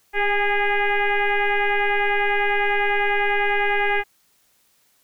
sine tone with frequency modulation, 823 Hz, G#5, 16 cents flat, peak -17 dBFS, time 0.13-4.04 s, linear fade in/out 50 ms, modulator 409 Hz, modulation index 3.7, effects white hiss -62 dBFS RMS until 5.03 s

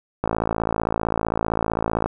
click train, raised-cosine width 1 ms, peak -7 dBFS, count 102, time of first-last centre 0.24-2.06 s, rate 55.5 Hz, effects none

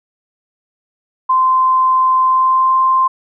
sine tone with pitch glide, 1037 to 1046.6 Hz, C6 to C6, -16 to 0 cents, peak -9 dBFS, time 1.29-3.08 s, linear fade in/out 10 ms, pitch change +16 cents, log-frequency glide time 2.23-2.76 s, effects none

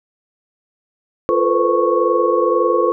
sine tone cluster, 346.6 / 441.6 / 491.1 / 513 / 1105 Hz, F4 / A4 / B4 / C5 / C#6, -13 / +6 / -10 / -34 / -6 cents, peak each -19 dBFS, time 1.29-2.92 s, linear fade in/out 0 ms, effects none

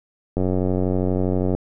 click train, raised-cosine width 2 ms, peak -9 dBFS, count 110, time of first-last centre 0.37-1.55 s, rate 92.4 Hz, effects none

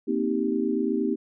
sine chord, C minor seventh, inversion third, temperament equal with one note detuned, 233.1 / 261.6 / 314.4 / 392 Hz, Bb3 / C4 / Eb4 / G4, 0 / 0 / +18 / 0 cents, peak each -28 dBFS, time 0.07-1.16 s, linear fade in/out 20 ms, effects none

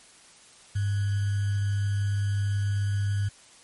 sine tone with sample-and-hold, 100.8 Hz, G2, 49 cents sharp, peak -23 dBFS, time 0.75-3.29 s, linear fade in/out 10 ms, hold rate 1575 Hz, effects white hiss -53 dBFS RMS until 3.63 s + MP3 48 kbps

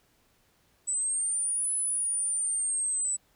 sine exponential two-way sweep, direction up then down, 7902 to 10150 to 7902 Hz, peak -25 dBFS, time 0.87-3.17 s, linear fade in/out 20 ms, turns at 1.74 s, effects tanh soft clip ceiling -23 dBFS + pink hiss -67 dBFS RMS until 3.35 s

